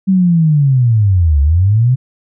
sine linear two-way sweep, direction down then up, 194.6 to 68.4 to 132 Hz, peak -7 dBFS, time 0.07-1.96 s, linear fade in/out 20 ms, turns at 1.41 s, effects none

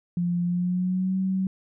sine tone with pitch glide, 174.61 to 189.32 Hz, F3 to F#3, 0 to +40 cents, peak -22 dBFS, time 0.17-1.47 s, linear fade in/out 2 ms, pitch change +140 cents, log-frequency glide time 0.44-1.17 s, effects none

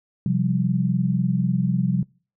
sine chord, C suspended fourth, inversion none, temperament equal with one note detuned, 130.81 / 174.61 / 194.76 Hz, C3 / F3 / G3, 0 / 0 / -11 cents, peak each -23 / -22 / -24 dBFS, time 0.26-2.03 s, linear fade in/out 2 ms, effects noise-tail reverb RT60 0.4 s tail -26 dB re dry

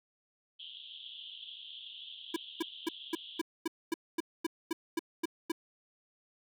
white band-pass noise, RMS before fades -48 dBFS, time 0.59-3.41 s, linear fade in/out 10 ms, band 3000 to 3500 Hz, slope 96 dB/octave
square tone bursts, 329.6 Hz, E4, in tune, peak -30 dBFS, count 13, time 2.34-5.519 s, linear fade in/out 5 ms, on 23 ms, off 240 ms
effects none

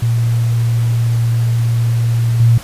sine tone with level steps, 116.54 Hz, A#2, in tune, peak -11 / -6 dBFS, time 0.02-2.58 s, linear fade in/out 5 ms, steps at 2.4 s, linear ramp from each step 2 ms, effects pink hiss -33 dBFS RMS until 2.63 s + resampled to 32000 Hz

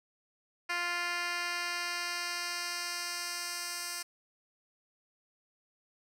10% pulse tone with band-pass filter sweep, 349.2 Hz, F4, in tune, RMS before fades -36 dBFS, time 0.69-4.03 s, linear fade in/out 10 ms, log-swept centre 2600 to 7600 Hz, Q 0.94, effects none

